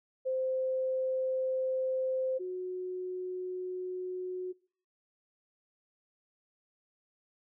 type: tone pair in turn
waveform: sine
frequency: 520 / 366.5 Hz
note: C5 / F#4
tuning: -11 / -16 cents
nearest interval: tritone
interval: 605 cents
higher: first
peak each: -29 / -34 dBFS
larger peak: first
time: 0.25-2.39 / 2.39-4.53 s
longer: neither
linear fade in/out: 20 ms
effects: noise-tail reverb RT60 0.5 s tail -23 dB re dry